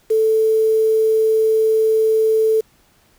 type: tone with quantisation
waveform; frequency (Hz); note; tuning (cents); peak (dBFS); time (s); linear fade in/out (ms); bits
sine; 440; A4; 0; -12; 0.1-2.61; 10; 6
effects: pink hiss -56 dBFS RMS until 3.18 s

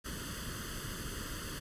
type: noise with comb filter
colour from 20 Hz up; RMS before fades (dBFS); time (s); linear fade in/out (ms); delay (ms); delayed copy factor
pink; -41; 0.04-1.6; 20; 0.64; +0.85
effects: resampled to 32000 Hz

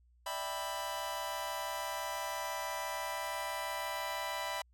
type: chord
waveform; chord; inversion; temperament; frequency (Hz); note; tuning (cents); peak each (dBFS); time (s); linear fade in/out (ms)
sawtooth; E minor seventh; third; just; 593.3 / 659.3 / 791.1 / 988.9; D5 / E5 / G5 / B5; +18 / 0 / +16 / +2; -40 / -39 / -40 / -35; 0.26-4.62; 5
effects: added 60 Hz sine -63 dBFS peak until 4.73 s + AAC 64 kbps

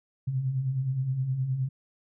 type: beating tone pair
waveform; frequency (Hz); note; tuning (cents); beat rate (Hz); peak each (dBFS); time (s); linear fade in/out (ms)
sine; 123.47 / 133.07; B2 / C3; 0 / +30; 9.6; -35 / -26; 0.27-1.69; 10
effects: none

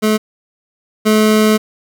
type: tone pair in turn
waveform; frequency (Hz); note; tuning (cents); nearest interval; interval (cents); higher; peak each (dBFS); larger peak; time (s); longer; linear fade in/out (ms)
25% pulse; 215.4 / 215.4; A3 / A3; -37 / -37; unison; 0; neither; -7 / -5; second; 0.02-0.18 / 1.05-1.58; second; 20
effects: none

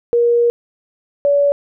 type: tone pair in turn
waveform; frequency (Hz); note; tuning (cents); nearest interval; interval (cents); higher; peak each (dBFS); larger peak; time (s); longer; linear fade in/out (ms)
sine; 473.9 / 570.4; A#4 / C#5; +28 / +49; minor third; 321; second; -10; neither; 0.13-0.5 / 1.25-1.52; first; 0
effects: none

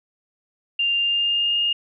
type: tone with pitch glide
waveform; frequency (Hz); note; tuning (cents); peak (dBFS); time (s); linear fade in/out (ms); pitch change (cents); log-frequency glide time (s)
sine; 2794 to 2835; F7 to F7; 0 to +25; -18; 0.79-1.73; 5; +25; 0.97-1.59
effects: none

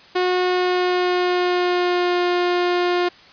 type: tone with pitch glide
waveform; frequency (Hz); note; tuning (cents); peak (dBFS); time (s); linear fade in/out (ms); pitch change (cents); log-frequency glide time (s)
sawtooth; 363.3 to 354.8; F#4 to F4; -32 to +27; -13; 0.15-3.09; 10; -41; 0.43-2.21
effects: white hiss -46 dBFS RMS until 3.32 s + resampled to 11025 Hz

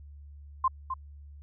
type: tone with echo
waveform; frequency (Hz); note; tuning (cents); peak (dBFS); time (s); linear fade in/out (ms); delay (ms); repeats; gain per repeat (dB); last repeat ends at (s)
sine; 1046.5; C6; 0; -21; 0.64-0.68; 5; 260; 1; -8; 0.94
effects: added 72 Hz sine -45 dBFS peak until 1.42 s

